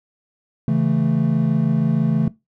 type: chord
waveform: triangle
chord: A major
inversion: first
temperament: equal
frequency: 138.59 / 164.81 / 220 Hz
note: C#3 / E3 / A3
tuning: 0 / 0 / 0 cents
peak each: -18 dBFS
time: 0.68-2.28 s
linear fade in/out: 2 ms
effects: noise-tail reverb RT60 0.2 s tail -19 dB re dry